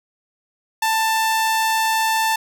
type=tone; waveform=sawtooth; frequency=887 Hz; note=A5; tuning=14 cents sharp; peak=-13 dBFS; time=0.82-2.36 s; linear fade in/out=5 ms; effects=none